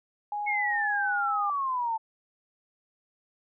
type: tone with pitch glide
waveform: sine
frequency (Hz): 829 to 812.9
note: G#5 to G#5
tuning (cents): -3 to -37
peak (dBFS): -29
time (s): 0.32-1.5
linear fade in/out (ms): 2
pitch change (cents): -34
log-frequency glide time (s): 0.64-1.15
type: exponential sweep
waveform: sine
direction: down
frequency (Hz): 2200 to 878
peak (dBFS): -26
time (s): 0.46-1.98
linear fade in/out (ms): 20
effects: none